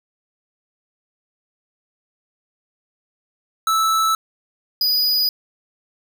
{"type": "tone pair in turn", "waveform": "square", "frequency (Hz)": [1313, 4939], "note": ["E6", "D#8"], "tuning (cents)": [-7, -14], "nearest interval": "octave + major seventh", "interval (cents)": 2293, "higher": "second", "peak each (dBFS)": -16, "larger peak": "neither", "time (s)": [[3.67, 4.15], [4.81, 5.29]], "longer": "neither", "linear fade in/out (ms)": 2, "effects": []}